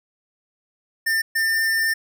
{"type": "tone bursts at uneven times", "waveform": "square", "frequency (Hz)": 1798, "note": "A6", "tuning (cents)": 37, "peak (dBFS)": -19, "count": 2, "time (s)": [[1.06, 1.22], [1.35, 1.94]], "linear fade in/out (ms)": 10, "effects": []}